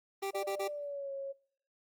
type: tone bursts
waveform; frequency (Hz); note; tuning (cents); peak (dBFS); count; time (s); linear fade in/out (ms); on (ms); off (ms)
25% pulse; 392; G4; 0; -30; 4; 0.22-0.681; 10; 89; 35
type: tone with pitch glide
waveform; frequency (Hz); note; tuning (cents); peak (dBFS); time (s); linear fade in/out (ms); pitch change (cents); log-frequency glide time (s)
sine; 595 to 548.8; D5 to C#5; +22 to -17; -37; 0.33-1.33; 20; -139; 0.66-1.12
effects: noise-tail reverb RT60 0.7 s tail -25 dB re dry + Opus 24 kbps